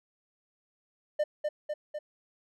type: tone with echo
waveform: triangle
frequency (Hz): 601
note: D5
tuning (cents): +40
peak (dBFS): -22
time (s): 1.19-1.24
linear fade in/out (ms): 10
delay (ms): 250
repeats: 3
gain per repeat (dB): -3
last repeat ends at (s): 1.99
effects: none

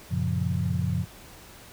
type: chord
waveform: sine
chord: Gb major seventh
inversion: none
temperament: equal with one note detuned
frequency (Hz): 92.5 / 116.54 / 137.71 / 174.61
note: Gb2 / Bb2 / Db3 / F3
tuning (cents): 0 / 0 / -11 / 0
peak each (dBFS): -28 / -31 / -30 / -29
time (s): 0.09-1.06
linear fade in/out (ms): 50
effects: pink hiss -48 dBFS RMS until 1.72 s

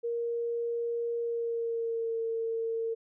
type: tone with pitch glide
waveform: sine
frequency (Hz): 468.9 to 454.5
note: A#4 to A#4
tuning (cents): +10 to -44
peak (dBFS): -29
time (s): 0.03-2.95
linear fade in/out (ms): 20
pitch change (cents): -54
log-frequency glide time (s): 1.2-2.21
effects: none

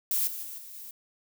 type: noise with level steps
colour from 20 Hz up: violet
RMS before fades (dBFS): -27 / -37 / -40 / -45 / -43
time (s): 0.11-0.91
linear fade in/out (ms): 2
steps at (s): 0.27 / 0.43 / 0.58 / 0.74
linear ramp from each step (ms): 5
effects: none

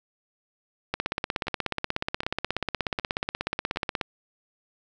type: two click trains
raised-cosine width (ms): 0.3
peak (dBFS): -20 / -10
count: 4 / 52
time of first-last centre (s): 1.47-3.76 / 0.94-4.012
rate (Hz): 1.31 / 16.6
effects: none

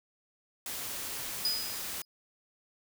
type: noise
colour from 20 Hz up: white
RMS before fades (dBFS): -38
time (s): 0.66-2.02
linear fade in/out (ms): 2
type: tone with exponential decay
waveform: 45% pulse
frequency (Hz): 4968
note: D#8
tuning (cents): -3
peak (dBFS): -25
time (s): 1.45-2.05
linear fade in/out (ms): 1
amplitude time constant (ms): 130
effects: none

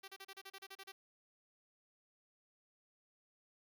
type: tone bursts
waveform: 5% pulse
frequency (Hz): 388.3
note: G4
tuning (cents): -16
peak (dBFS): -38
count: 11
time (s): 0.03-0.921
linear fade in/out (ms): 10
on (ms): 51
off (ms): 33
effects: none

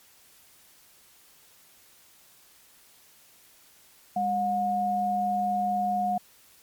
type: tone pair together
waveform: sine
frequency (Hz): 202.5 / 722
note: G#3 / F#5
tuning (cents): -43 / -43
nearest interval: octave + minor seventh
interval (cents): 2200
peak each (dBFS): -32 / -24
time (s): 4.16-6.18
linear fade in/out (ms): 5
effects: white hiss -57 dBFS RMS until 6.62 s + MP3 96 kbps

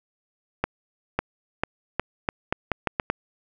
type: accelerating click train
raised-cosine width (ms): 0.5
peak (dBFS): -7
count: 10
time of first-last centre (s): 0.64-3.1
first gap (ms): 550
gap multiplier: 0.81
effects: none

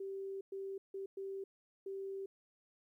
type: tone bursts at uneven times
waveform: sine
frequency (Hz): 389.2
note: G4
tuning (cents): -12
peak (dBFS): -40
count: 5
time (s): 0-0.41 / 0.52-0.78 / 0.94-1.06 / 1.17-1.44 / 1.86-2.26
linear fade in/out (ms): 5
effects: 13-bit

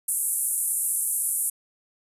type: band-pass noise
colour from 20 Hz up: pink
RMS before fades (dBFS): -26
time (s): 0.08-1.5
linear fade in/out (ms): 5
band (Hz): 8800 to 12000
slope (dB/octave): 48
effects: resampled to 32000 Hz

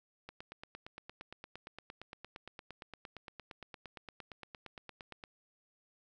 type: click train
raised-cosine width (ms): 0.3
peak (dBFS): -30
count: 44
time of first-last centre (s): 0.29-5.238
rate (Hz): 8.69
effects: none

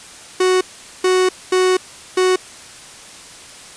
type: tone bursts at uneven times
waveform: 45% pulse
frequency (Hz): 370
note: F#4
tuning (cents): 0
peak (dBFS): -12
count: 4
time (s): 0.4-0.61 / 1.04-1.29 / 1.52-1.77 / 2.17-2.36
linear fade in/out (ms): 5
effects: white hiss -38 dBFS RMS until 3.76 s + resampled to 22050 Hz

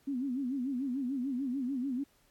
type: tone with vibrato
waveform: sine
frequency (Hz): 261.6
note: C4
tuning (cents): 0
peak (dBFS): -31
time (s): 0.07-2.04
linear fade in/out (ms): 10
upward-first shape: sine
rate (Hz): 6.8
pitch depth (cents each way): 140
effects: pink hiss -68 dBFS RMS until 2.3 s + AAC 64 kbps

